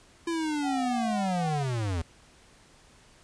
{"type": "linear sweep", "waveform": "square", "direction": "down", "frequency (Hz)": [340.5, 79], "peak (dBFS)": -28, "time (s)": [0.27, 2.02], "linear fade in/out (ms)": 5}
{"type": "tone with vibrato", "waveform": "sine", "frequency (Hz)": 740, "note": "F#5", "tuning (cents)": 0, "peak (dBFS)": -30, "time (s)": [0.62, 1.65], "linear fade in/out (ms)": 50, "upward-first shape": "sine", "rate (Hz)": 3.7, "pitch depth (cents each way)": 55}
{"effects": ["pink hiss -57 dBFS RMS until 3.23 s", "resampled to 22050 Hz"]}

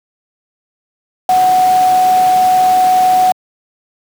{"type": "tone in noise", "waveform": "sine", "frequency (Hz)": 740, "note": "F#5", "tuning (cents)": 0, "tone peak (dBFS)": -7, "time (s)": [1.29, 3.32], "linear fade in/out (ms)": 2, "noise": "pink", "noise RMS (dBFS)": -24, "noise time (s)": [1.29, 3.32], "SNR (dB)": 14, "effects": ["high-pass 200 Hz 12 dB/octave"]}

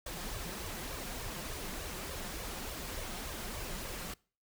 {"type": "noise with flanger", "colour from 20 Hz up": "pink", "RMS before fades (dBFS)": -41, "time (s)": [0.06, 4.14], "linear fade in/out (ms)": 5, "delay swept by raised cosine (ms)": [1.7, 5.7], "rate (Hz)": 3.4, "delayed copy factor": 0.6, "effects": ["noise-tail reverb RT60 0.4 s tail -24 dB re dry"]}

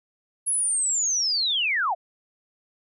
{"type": "linear sweep", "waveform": "sine", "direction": "down", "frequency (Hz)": [10660, 618], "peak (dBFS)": -21, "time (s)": [0.46, 1.95], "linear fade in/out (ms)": 20, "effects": []}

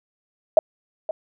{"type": "tone with echo", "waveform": "sine", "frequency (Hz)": 634, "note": "D#5", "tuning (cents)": 32, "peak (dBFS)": -8, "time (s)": [0.57, 0.59], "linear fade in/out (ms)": 2, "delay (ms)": 520, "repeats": 1, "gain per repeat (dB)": -14, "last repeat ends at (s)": 1.11, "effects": []}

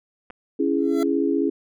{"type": "clicks", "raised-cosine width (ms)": 0.5, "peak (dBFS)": -25, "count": 2, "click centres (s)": [0.302, 0.306]}
{"type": "chord", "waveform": "sine", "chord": "C# minor", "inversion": "none", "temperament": "just", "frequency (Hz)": [277.2, 332.6, 415.8], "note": ["C#4", "E4", "G#4"], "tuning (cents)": [0, 16, 2], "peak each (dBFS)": [-22, -23, -24], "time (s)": [0.59, 1.5], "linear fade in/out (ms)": 10}
{"type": "tone with exponential growth", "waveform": "25% pulse", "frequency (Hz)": 674, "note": "E5", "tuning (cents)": 38, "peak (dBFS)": -23, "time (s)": [0.78, 1.03], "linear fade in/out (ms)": 1, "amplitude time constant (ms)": 53}
{"effects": []}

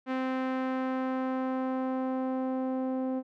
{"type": "tone with low-pass filter sweep", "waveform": "sawtooth", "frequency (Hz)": 260, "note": "C4", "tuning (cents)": -11, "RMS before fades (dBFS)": -31, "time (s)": [0.06, 3.23], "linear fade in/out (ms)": 50, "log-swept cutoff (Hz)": [2100, 590], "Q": 0.99, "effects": []}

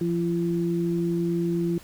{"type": "tone pair together", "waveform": "sine", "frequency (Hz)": [171.98, 340], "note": ["F3", "F4"], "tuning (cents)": [-26, -46], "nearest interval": "octave", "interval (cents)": 1180, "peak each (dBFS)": -25, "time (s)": [0.01, 1.78], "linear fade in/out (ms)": 2, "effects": ["pink hiss -49 dBFS RMS until 1.83 s"]}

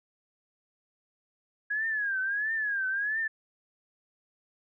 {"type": "tone with vibrato", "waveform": "sine", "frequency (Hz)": 1657, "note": "G#6", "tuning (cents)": -4, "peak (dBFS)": -27, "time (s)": [1.7, 3.28], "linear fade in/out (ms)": 10, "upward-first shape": "triangle", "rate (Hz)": 1.5, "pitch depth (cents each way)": 160, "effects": []}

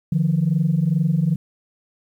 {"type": "tone pair together", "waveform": "sine", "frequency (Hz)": [150, 172.4], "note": ["D3", "F3"], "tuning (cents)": [37, -22], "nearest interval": "major second", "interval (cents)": 241, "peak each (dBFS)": -18, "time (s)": [0.12, 1.36], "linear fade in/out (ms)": 5, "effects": ["tanh soft clip ceiling -10 dBFS", "9-bit"]}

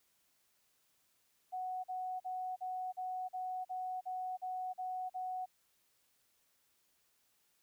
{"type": "tone bursts", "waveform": "sine", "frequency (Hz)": 740, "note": "F#5", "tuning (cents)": 0, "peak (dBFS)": -37, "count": 11, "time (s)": [1.52, 5.46], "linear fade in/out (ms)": 20, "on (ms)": 320, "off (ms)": 42, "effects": ["white hiss -75 dBFS RMS until 7.62 s"]}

